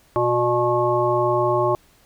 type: harmonic tone with a mistuned harmonic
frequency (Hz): 120.8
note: B2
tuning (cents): -38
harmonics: 1 / 3 / 5 / 7 / 9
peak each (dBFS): -27 / -21 / -22 / -25 / -23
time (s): 0.16-1.75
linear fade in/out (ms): 0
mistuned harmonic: 7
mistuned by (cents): +26
effects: pink hiss -56 dBFS RMS until 2.05 s